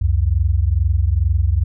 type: tone pair together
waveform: sine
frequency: 66.72 / 89 Hz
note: C2 / F2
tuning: +34 / +33 cents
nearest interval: perfect fourth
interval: 499 cents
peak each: -16 dBFS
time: 0.01-1.64 s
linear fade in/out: 10 ms
effects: none